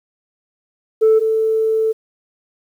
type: tone pair in turn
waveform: sine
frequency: 440 / 441.7 Hz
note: A4 / A4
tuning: 0 / +7 cents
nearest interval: unison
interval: 7 cents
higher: second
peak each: -7 / -13 dBFS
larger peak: first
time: 1.01-1.2 / 1.2-1.93 s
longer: second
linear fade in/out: 20 ms
effects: tanh soft clip ceiling -6 dBFS + 8-bit